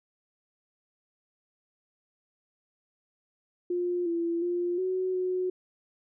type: tone with pitch steps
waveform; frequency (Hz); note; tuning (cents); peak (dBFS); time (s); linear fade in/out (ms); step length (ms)
sine; 353.8 / 338 / 351 / 371.7 / 367.3; F4 / E4 / F4 / F#4 / F#4; +23 / +43 / +9 / +8 / -13; -26; 3.7-5.5; 5; 360
effects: none